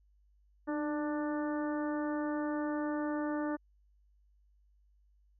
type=harmonic tone with a mistuned harmonic; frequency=295.9 Hz; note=D4; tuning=13 cents sharp; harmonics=1 / 2 / 3 / 4 / 5 / 6; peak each=-33 / -39 / -43 / -45 / -47 / -49 dBFS; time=0.67-3.57 s; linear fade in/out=20 ms; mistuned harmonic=1; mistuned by=+33 cents; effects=added 50 Hz sine -64 dBFS peak until 5.39 s